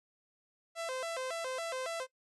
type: tone with vibrato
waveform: sawtooth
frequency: 587.3 Hz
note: D5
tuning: in tune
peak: -32 dBFS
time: 0.75-2.07 s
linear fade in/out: 50 ms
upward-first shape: square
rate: 3.6 Hz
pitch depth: 220 cents each way
effects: noise-tail reverb RT60 0.1 s tail -18 dB re dry + resampled to 24000 Hz